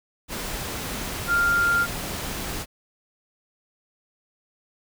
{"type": "tone in noise", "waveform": "sine", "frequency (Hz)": 1396.9, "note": "F6", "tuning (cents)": 0, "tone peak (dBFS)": -18, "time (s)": [1.27, 1.87], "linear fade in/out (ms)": 50, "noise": "pink", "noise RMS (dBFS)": -31, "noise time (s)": [0.28, 2.66], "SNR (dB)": 10, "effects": []}